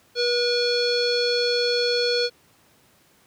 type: tone with low-pass filter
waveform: square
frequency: 482.9 Hz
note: B4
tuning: 39 cents flat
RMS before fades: -22 dBFS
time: 0.15-2.3 s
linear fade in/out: 50 ms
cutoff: 4400 Hz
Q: 6.6
effects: pink hiss -58 dBFS RMS until 3.26 s + high-pass 100 Hz 12 dB/octave